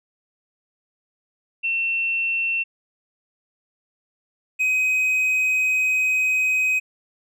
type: tone pair in turn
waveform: sine / triangle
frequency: 2700 / 2520 Hz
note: E7 / D#7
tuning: +41 / +21 cents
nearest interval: minor second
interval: 120 cents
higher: first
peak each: -20 / -16 dBFS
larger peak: second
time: 1.63-2.64 / 4.59-6.8 s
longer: second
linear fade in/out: 20 ms
effects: none